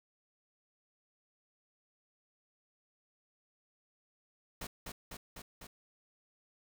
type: noise with echo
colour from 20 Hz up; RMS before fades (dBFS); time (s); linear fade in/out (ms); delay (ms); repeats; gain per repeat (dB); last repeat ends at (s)
pink; -42; 4.61-4.67; 5; 250; 4; -2; 5.67
effects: none